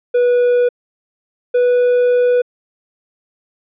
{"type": "tone pair in turn", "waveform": "triangle", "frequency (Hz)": [488.6, 491.7], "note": ["B4", "B4"], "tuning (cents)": [-19, -8], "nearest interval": "unison", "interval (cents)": 11, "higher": "second", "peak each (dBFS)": -8, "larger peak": "neither", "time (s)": [[0.14, 0.69], [1.54, 2.42]], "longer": "second", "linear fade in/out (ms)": 10, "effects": ["resampled to 8000 Hz"]}